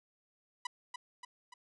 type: tone with echo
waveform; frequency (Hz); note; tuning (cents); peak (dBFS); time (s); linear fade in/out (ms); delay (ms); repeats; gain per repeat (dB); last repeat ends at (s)
sawtooth; 987.8; B5; 0; -31; 0.65-0.67; 5; 290; 3; -5; 1.54
effects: resampled to 22050 Hz